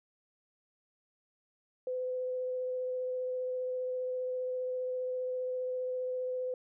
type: tone with vibrato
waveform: sine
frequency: 507 Hz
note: B4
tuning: 45 cents sharp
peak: -32 dBFS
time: 1.87-6.54 s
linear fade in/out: 2 ms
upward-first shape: sine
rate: 15 Hz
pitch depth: 9 cents each way
effects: none